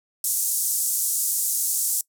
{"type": "band-pass noise", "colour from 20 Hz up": "white", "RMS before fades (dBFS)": -24, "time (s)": [0.24, 2.01], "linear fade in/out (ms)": 2, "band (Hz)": [6700, 13000], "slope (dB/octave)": 24, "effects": ["noise-tail reverb RT60 0.1 s tail -23 dB re dry"]}